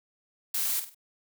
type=noise with echo; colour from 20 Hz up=blue; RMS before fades=-29 dBFS; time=0.54-0.8 s; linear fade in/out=5 ms; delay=49 ms; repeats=3; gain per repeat=-9 dB; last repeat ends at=0.947 s; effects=none